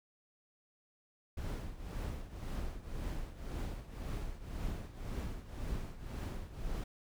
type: noise with tremolo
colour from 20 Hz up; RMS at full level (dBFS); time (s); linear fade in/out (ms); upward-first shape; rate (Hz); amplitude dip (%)
brown; -37; 1.37-6.84; 5; triangle; 1.9; 80
effects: none